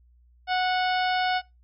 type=harmonic tone with a mistuned harmonic; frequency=736 Hz; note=F#5; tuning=9 cents flat; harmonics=1 / 2 / 3 / 4 / 5 / 6 / 7; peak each=-23 / -29 / -33 / -35 / -37 / -39 / -40 dBFS; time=0.47-1.42 s; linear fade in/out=50 ms; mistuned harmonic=5; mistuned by=-22 cents; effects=noise-tail reverb RT60 0.2 s tail -21 dB re dry + added 60 Hz sine -55 dBFS peak until 1.63 s